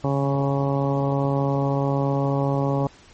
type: harmonic tone with a mistuned harmonic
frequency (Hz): 138.59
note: C#3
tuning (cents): 0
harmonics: 1 / 2 / 3 / 4 / 5 / 6 / 7 / 8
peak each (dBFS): -22 / -26 / -29 / -27 / -34 / -31 / -35 / -35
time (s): 0.04-2.87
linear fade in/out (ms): 2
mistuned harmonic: 1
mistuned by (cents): +20
effects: pink hiss -50 dBFS RMS until 3.13 s + MP3 32 kbps